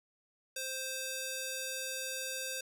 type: tone with band-pass filter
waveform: square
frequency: 523.3 Hz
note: C5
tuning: in tune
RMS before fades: -39 dBFS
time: 0.56-2.61 s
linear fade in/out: 5 ms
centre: 7900 Hz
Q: 0.59
effects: none